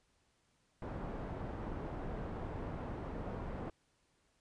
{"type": "low-pass noise", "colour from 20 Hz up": "pink", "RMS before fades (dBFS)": -42, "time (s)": [0.82, 3.7], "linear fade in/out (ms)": 2, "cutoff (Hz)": 950, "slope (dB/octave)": 12, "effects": ["pink hiss -75 dBFS RMS until 4.4 s", "resampled to 22050 Hz"]}